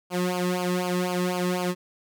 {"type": "tone with flanger", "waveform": "sawtooth", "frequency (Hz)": 180, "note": "F#3", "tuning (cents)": -47, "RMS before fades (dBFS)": -26, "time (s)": [0.1, 1.75], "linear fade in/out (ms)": 50, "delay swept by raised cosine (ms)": [0.52, 1.37], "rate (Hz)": 4, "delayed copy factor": -0.95, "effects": []}